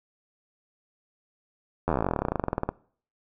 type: slowing click train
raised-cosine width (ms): 1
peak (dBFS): -11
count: 30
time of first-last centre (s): 1.88-2.69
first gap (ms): 11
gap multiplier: 1.06
effects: noise-tail reverb RT60 0.5 s tail -22 dB re dry